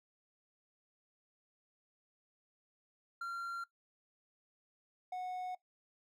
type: tone pair in turn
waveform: triangle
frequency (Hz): 1378 / 733.6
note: F6 / F#5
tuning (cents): -24 / -15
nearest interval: major seventh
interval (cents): 1091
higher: first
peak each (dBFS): -36 / -36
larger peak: neither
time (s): 3.21-3.64 / 5.12-5.55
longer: neither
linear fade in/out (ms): 5
effects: noise-tail reverb RT60 0.1 s tail -18 dB re dry